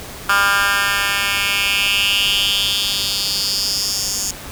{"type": "tone with high-pass filter sweep", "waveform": "10% pulse", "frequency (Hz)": 200, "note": "G3", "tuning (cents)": 35, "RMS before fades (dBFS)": -18, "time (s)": [0.29, 4.31], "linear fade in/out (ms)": 5, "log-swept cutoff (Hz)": [1400, 6300], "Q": 4, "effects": ["pink hiss -33 dBFS RMS until 4.51 s"]}